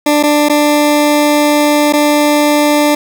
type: tone with dropouts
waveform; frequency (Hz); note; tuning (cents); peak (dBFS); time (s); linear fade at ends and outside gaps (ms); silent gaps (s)
20% pulse; 295.6; D4; +11; -3; 0.06-2.95; 5; 0.229-0.235 / 0.487-0.496 / 1.926-1.934
effects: none